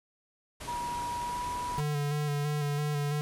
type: low-pass noise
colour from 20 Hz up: pink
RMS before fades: -42 dBFS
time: 0.6-1.81 s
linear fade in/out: 10 ms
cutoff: 12000 Hz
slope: 96 dB/octave
type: tone with pitch glide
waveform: sine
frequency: 961 to 977.2 Hz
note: B5 to B5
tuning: -48 to -19 cents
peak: -32 dBFS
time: 0.67-1.81 s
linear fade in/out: 20 ms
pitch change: +29 cents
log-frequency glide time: 1.23-1.4 s
type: tone with vibrato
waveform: square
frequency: 146.83 Hz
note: D3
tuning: in tune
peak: -29 dBFS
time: 1.78-3.21 s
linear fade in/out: 0 ms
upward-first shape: square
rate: 3 Hz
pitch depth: 23 cents each way
effects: none